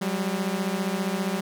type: beating tone pair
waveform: sawtooth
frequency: 185 / 200 Hz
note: F#3 / G3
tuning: 0 / +35 cents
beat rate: 15 Hz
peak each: -24 dBFS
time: 0.01-1.41 s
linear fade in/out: 10 ms
effects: none